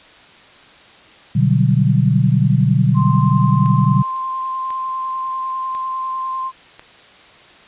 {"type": "chord", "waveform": "sine", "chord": "G major seventh", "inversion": "first", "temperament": "equal", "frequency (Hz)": [123.47, 146.83, 185, 196], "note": ["B2", "D3", "F#3", "G3"], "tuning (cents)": [0, 0, 0, 0], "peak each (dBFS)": [-15, -15, -18, -21], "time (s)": [1.35, 4.03], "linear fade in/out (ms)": 10}
{"type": "tone with vibrato", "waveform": "sine", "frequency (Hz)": 1046.5, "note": "C6", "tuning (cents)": 0, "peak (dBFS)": -20, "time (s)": [2.94, 6.52], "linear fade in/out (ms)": 50, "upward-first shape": "sine", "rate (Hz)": 10, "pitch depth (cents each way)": 9}
{"type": "click train", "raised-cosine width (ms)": 0.3, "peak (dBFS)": -21, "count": 4, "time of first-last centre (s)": [3.66, 6.795], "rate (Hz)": 0.957}
{"effects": ["white hiss -44 dBFS RMS until 7.67 s", "resampled to 8000 Hz"]}